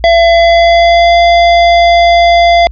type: tone with pitch glide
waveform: square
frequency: 675 to 688 Hz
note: E5 to F5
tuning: +41 to -26 cents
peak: -4 dBFS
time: 0.04-2.67 s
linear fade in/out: 0 ms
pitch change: +33 cents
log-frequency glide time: 0.28-1.18 s
effects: added 57 Hz sine -21 dBFS peak until 2.71 s + resampled to 11025 Hz